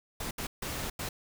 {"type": "noise bursts at uneven times", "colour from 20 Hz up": "pink", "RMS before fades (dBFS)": -36, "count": 4, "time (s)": [[0.2, 0.31], [0.38, 0.47], [0.62, 0.9], [0.99, 1.09]], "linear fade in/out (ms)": 5, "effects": []}